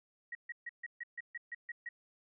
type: tone bursts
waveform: sine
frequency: 1900 Hz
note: A#6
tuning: 33 cents sharp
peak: -39 dBFS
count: 10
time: 0.32-1.89 s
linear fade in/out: 5 ms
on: 31 ms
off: 140 ms
effects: none